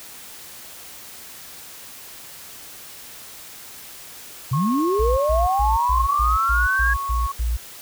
sine linear sweep, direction up, 116.54 to 1661.2 Hz, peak -18 dBFS, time 4.51-6.94 s, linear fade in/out 10 ms
sine tone with pitch glide, 1087 to 1104.7 Hz, C#6 to C#6, -34 to -6 cents, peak -24 dBFS, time 4.53-7.32 s, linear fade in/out 5 ms, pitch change +28 cents, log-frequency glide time 5.14-6.69 s
sine tone bursts, 58.27 Hz, A#1, in tune, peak -19 dBFS, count 9, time 4.99-7.57 s, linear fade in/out 10 ms, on 180 ms, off 120 ms
effects white hiss -40 dBFS RMS until 7.81 s

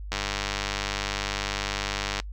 click train, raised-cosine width 0.2 ms, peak -10 dBFS, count 209, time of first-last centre 0.12-2.2 s, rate 100 Hz, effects noise-tail reverb RT60 0.1 s tail -24 dB re dry + added 50 Hz sine -34 dBFS peak until 2.32 s

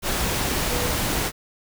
sine tone in noise, 490.9 Hz, B4, 10 cents flat, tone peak -29 dBFS, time 0.68-0.92 s, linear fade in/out 50 ms, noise pink, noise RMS -24 dBFS, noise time 0.02-1.32 s, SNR -8 dB, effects none

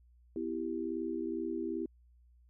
sine chord, E minor, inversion second, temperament equal with one note detuned, 250.7 / 329.6 / 392 Hz, B3 / E4 / G4, +26 / 0 / 0 cents, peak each -40 / -36 / -39 dBFS, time 0.36-1.86 s, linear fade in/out 2 ms, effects added 60 Hz sine -60 dBFS peak until 2.49 s

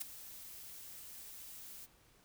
blue noise with ADSR envelope, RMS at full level -37 dBFS, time 0-1.87 s, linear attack 16 ms, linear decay 8 ms, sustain -14 dB, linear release 32 ms, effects pink hiss -67 dBFS RMS until 2.24 s

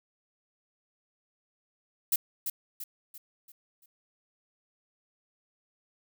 violet noise with echo, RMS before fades -25 dBFS, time 2.12-2.16 s, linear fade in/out 5 ms, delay 340 ms, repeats 5, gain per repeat -7 dB, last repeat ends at 3.86 s, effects none

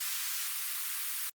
white high-pass noise, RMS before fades -35 dBFS, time 0-1.3 s, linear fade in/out 10 ms, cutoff 1200 Hz, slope 24 dB/octave, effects Opus 32 kbps

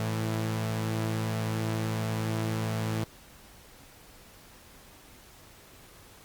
sawtooth tone pair together, 110 / 165.73 Hz, A2 / E3, 0 / +10 cents, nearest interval perfect fifth, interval 710 cents, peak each -25 / -32 dBFS, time 0-3.04 s, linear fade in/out 0 ms, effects pink hiss -53 dBFS RMS until 6.24 s + Opus 48 kbps

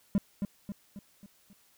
triangle tone with echo, 200.8 Hz, G3, 42 cents sharp, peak -20 dBFS, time 0.15-0.18 s, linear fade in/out 0 ms, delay 270 ms, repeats 5, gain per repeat -6 dB, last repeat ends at 1.53 s, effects white hiss -65 dBFS RMS until 1.77 s

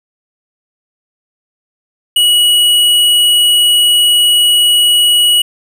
square tone, 2919 Hz, F#7, 24 cents flat, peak -7 dBFS, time 2.16-5.42 s, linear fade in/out 5 ms, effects none

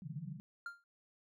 white band-pass noise, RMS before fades -45 dBFS, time 0.02-0.4 s, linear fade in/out 0 ms, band 130 to 190 Hz, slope 96 dB/octave
triangle tone with exponential decay, 1396.9 Hz, F6, in tune, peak -36 dBFS, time 0.66-0.84 s, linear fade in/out 2 ms, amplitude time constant 38 ms
effects none

